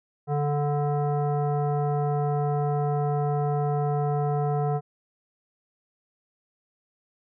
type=tone with frequency modulation; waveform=sine; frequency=145.7 Hz; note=D3; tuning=13 cents flat; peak=-22 dBFS; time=0.27-4.81 s; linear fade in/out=50 ms; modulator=584 Hz; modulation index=1; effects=none